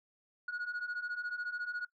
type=beating tone pair; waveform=sine; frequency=1442 / 1456 Hz; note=F#6 / F#6; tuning=-45 / -28 cents; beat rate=14 Hz; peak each=-38 / -36 dBFS; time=0.48-1.85 s; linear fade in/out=5 ms; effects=noise-tail reverb RT60 0.1 s tail -21 dB re dry + tanh soft clip ceiling -33 dBFS